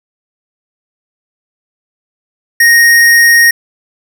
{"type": "tone", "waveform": "square", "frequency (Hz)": 1864.7, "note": "A#6", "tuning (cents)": 0, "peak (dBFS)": -4, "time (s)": [2.6, 3.51], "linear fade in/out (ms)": 5, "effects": []}